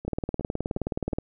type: two click trains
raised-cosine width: 2 ms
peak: -14 / -24 dBFS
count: 22 / 4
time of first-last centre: 0.08-1.185 / 0.05-1.129 s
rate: 19 / 2.78 Hz
effects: none